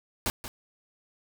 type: noise with echo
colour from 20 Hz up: pink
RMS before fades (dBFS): -28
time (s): 0.26-0.3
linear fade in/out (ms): 0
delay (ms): 180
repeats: 1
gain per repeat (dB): -11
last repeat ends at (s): 0.48
effects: none